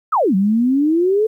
sine exponential two-way sweep, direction down then up, 1396.9 to 185 to 447.6 Hz, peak -12 dBFS, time 0.12-1.27 s, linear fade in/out 10 ms, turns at 0.35 s, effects 9-bit

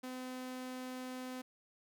sawtooth tone, 255.1 Hz, C4, 44 cents flat, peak -38 dBFS, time 0.03-1.42 s, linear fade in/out 10 ms, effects none

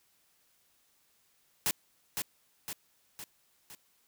white noise with echo, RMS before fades -29 dBFS, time 1.66-1.71 s, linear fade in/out 0 ms, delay 510 ms, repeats 4, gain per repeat -5 dB, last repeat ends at 3.75 s, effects white hiss -70 dBFS RMS until 4.07 s

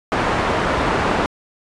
white low-pass noise, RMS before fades -19 dBFS, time 0.12-1.26 s, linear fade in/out 0 ms, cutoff 1200 Hz, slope 12 dB/octave, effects resampled to 22050 Hz

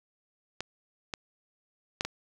clicks, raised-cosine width 0.2 ms, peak -16 / -16 / -11 / -16 dBFS, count 4, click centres 0.606 / 1.138 / 2.009 / 2.05 s, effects 8-bit

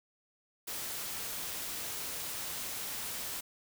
white noise, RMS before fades -39 dBFS, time 0.67-3.41 s, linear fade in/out 10 ms, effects none

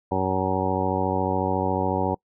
harmonic tone, 94 Hz, F#2, 28 cents sharp, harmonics 1 / 2 / 3 / 4 / 5 / 6 / 8 / 9 / 10, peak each -30 / -30 / -30 / -30 / -30 / -30 / -30 / -30 / -30 dBFS, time 0.11-2.15 s, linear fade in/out 10 ms, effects noise-tail reverb RT60 0.1 s tail -25 dB re dry

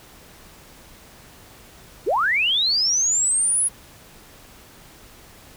sine linear sweep, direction up, 297.8 to 10560 Hz, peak -17 dBFS, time 2.06-3.69 s, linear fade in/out 20 ms, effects pink hiss -47 dBFS RMS until 5.56 s

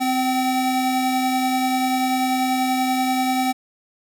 square tone pair together, 259.1 / 767 Hz, C4 / G5, -17 / -38 cents, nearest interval octave + perfect fifth, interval 1879 cents, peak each -22 dBFS, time 0-3.53 s, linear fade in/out 20 ms, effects none

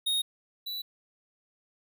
square tone pair in turn, 3729 / 3951 Hz, A#7 / B7, 0 / 0 cents, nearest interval minor second, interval 100 cents, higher second, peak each -26 / -34 dBFS, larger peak first, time 0.06-0.22 / 0.66-0.82 s, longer neither, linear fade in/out 10 ms, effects none

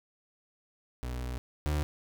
35% pulse tone pair in turn, 61.74 / 74.63 Hz, B1 / D2, 0 / +28 cents, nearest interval minor third, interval 328 cents, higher second, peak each -32 / -26 dBFS, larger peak second, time 1.03-1.38 / 1.66-1.83 s, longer first, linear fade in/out 0 ms, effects 10-bit

